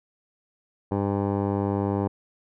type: tone with low-pass filter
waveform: 15% pulse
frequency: 100 Hz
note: G2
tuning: 35 cents sharp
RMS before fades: -25 dBFS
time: 0.91-2.08 s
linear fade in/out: 10 ms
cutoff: 720 Hz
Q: 3.4
effects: none